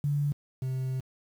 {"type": "tone pair in turn", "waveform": ["sine", "triangle"], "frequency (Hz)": [144.6, 130.43], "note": ["D3", "C3"], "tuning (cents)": [-27, -5], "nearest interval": "major second", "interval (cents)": 178, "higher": "first", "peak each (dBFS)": [-24, -26], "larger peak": "first", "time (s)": [[0.04, 0.32], [0.62, 1]], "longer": "second", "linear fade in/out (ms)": 0, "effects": ["high-pass 80 Hz 12 dB/octave", "9-bit"]}